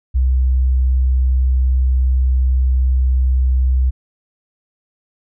sine tone, 64.1 Hz, C2, 35 cents flat, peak -11 dBFS, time 0.14-3.91 s, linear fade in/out 20 ms, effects none

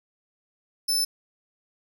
sawtooth tone, 5274 Hz, E8, in tune, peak -19 dBFS, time 0.88-1.05 s, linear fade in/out 10 ms, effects none

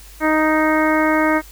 harmonic tone, 311.1 Hz, D#4, in tune, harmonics 1 / 2 / 3 / 4 / 5 / 6 / 7, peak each -17 / -20 / -22 / -23 / -24 / -25 / -25 dBFS, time 0.2-1.42 s, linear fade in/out 50 ms, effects added 50 Hz sine -40 dBFS peak until 1.51 s + white hiss -44 dBFS RMS until 1.51 s

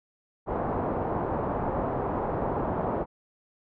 white low-pass noise, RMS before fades -29 dBFS, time 0.46-3.06 s, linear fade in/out 50 ms, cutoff 920 Hz, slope 24 dB/octave, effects none

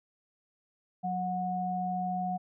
sine tone pair together, 182.75 / 731 Hz, F#3 / F#5, -21 / -21 cents, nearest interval 2 octaves, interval 2400 cents, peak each -34 / -31 dBFS, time 1.03-2.38 s, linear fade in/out 20 ms, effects none

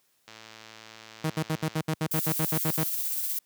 click train, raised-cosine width 0.2 ms, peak -28 dBFS, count 168, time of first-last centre 0.28-1.785 s, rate 111 Hz
sawtooth tone bursts, 157.5 Hz, D#3, 21 cents sharp, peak -21 dBFS, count 13, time 1.24-2.836 s, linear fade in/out 5 ms, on 60 ms, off 68 ms
violet noise with tremolo, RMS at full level -29 dBFS, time 2.11-3.39 s, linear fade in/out 5 ms, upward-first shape sine, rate 16 Hz, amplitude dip 30%
effects white hiss -69 dBFS RMS until 3.45 s + high-pass 80 Hz 12 dB/octave

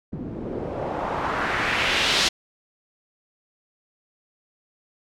white noise with low-pass filter sweep, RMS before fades -25 dBFS, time 0.12-2.29 s, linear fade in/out 10 ms, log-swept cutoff 230 to 4700 Hz, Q 1.6, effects none

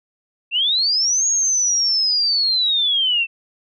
sine linear two-way sweep, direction up then down, 2644 to 6670 to 2644 Hz, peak -15 dBFS, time 0.51-3.27 s, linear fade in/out 50 ms, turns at 1.27 s, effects none

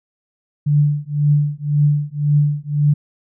sine tone with tremolo, 146.83 Hz, D3, in tune, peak -9 dBFS, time 0.66-2.94 s, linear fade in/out 10 ms, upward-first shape triangle, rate 1.9 Hz, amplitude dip 100%, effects none

